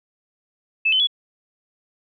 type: tone with pitch steps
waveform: sine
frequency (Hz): 2619 / 3053 / 3382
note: E7 / G7 / G#7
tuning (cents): -12 / -46 / +31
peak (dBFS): -15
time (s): 0.85-1.072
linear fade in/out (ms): 10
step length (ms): 74
effects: none